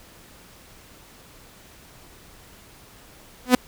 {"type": "tone with exponential growth", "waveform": "sawtooth", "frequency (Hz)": 250.5, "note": "B3", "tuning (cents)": 25, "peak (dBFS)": -4, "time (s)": [3.45, 3.55], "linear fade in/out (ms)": 5, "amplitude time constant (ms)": 20, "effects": ["pink hiss -49 dBFS RMS until 3.67 s"]}